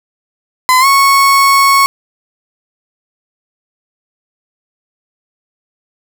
35% pulse tone with pitch glide, 1018 to 1103.7 Hz, C6 to C#6, -48 to -8 cents, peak -4 dBFS, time 0.69-1.86 s, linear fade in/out 0 ms, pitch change +140 cents, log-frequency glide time 0.8-0.86 s, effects none

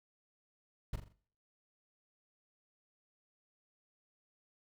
brown noise with echo, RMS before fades -35 dBFS, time 0.93-0.96 s, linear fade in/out 5 ms, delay 42 ms, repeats 4, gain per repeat -7 dB, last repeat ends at 1.128 s, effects noise-tail reverb RT60 0.5 s tail -19 dB re dry

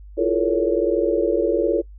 sine tone cluster, 334.7 / 354.3 / 428.4 / 469.8 / 560 Hz, E4 / F4 / A4 / A#4 / C#5, +26 / +25 / -46 / +13 / +18 cents, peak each -23 dBFS, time 0.17-1.82 s, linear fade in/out 20 ms, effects noise-tail reverb RT60 0.1 s tail -23 dB re dry + added 50 Hz sine -38 dBFS peak until 1.98 s

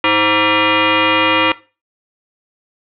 sine tone with frequency modulation, 740 Hz, F#5, in tune, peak -10 dBFS, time 0.04-1.52 s, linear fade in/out 2 ms, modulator 421 Hz, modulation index 5.3, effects noise-tail reverb RT60 0.3 s tail -18 dB re dry

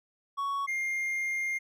triangle tone pair in turn, 1115 / 2116 Hz, C#6 / C7, +10 / +19 cents, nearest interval major seventh, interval 1109 cents, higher second, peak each -27 dBFS, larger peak neither, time 0.37-0.67 / 0.67-1.59 s, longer second, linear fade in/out 20 ms, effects none

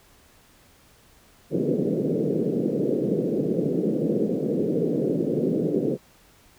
white band-pass noise, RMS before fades -24 dBFS, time 1.5-5.98 s, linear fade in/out 50 ms, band 140 to 490 Hz, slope 48 dB/octave, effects pink hiss -56 dBFS RMS until 6.58 s

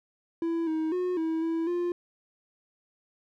triangle tone with pitch steps, 332.7 / 316.8 / 362.2 / 322.9 / 328.3 / 350.4 Hz, E4 / D#4 / F#4 / E4 / E4 / F4, +16 / +31 / -37 / -36 / -7 / +6 cents, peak -24 dBFS, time 0.42-1.92 s, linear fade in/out 2 ms, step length 250 ms, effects none

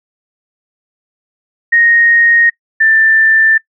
sine tone pair in turn, 1864.7 / 1776.7 Hz, A#6 / A6, 0 / +16 cents, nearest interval minor second, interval 84 cents, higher first, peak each -6 dBFS, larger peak neither, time 1.72-2.5 / 2.8-3.58 s, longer neither, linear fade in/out 10 ms, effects noise-tail reverb RT60 0.1 s tail -21 dB re dry

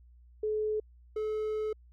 sine / triangle tone pair in turn, 428.5 / 430.5 Hz, A4 / A4, -46 / -38 cents, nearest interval unison, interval 8 cents, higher second, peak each -28 dBFS, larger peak neither, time 0.43-0.8 / 1.16-1.73 s, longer second, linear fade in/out 5 ms, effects added 60 Hz sine -54 dBFS peak until 1.92 s

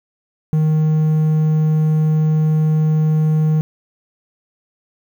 triangle tone, 155.56 Hz, D#3, in tune, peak -10 dBFS, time 0.53-3.61 s, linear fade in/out 0 ms, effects 8-bit

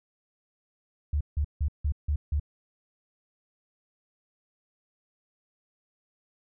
sine tone bursts, 73.42 Hz, D2, in tune, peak -23 dBFS, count 6, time 1.13-2.398 s, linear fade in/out 5 ms, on 78 ms, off 160 ms, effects none

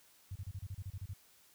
sine tone bursts, 95.5 Hz, G2, 45 cents flat, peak -39 dBFS, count 11, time 0.31-1.136 s, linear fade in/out 5 ms, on 46 ms, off 32 ms, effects white hiss -65 dBFS RMS until 1.54 s

